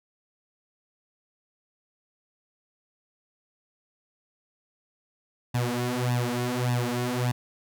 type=tone with flanger; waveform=sawtooth; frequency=122.8 Hz; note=B2; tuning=9 cents flat; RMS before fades=-27 dBFS; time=5.54-7.32 s; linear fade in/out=10 ms; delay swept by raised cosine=1.1 to 5.4 ms; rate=1.7 Hz; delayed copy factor=+1; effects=none